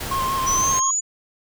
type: noise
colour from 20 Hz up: pink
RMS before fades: -29 dBFS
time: 0-0.8 s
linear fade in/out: 10 ms
type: tone with vibrato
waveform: triangle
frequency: 1065 Hz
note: C6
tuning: 30 cents sharp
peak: -19 dBFS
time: 0.11-0.91 s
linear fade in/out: 5 ms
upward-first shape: square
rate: 5.6 Hz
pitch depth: 23 cents each way
type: exponential sweep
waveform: sine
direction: up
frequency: 5880 to 7000 Hz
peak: -19 dBFS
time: 0.46-1.01 s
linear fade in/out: 20 ms
effects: none